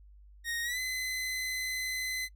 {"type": "tone with pitch glide", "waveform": "sawtooth", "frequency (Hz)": [1864.7, 2033], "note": ["A#6", "B6"], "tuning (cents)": [0, 50], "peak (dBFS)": -29, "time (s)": [0.44, 2.29], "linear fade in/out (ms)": 50, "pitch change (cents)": 150, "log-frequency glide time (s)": [0.63, 0.79], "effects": ["noise-tail reverb RT60 0.1 s tail -22 dB re dry", "added 50 Hz sine -52 dBFS peak until 2.35 s"]}